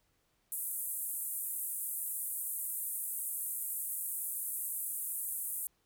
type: band-pass noise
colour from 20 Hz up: white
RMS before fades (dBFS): -38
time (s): 0.52-5.67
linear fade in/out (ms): 0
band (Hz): 8600 to 15000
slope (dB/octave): 48
effects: pink hiss -75 dBFS RMS until 5.85 s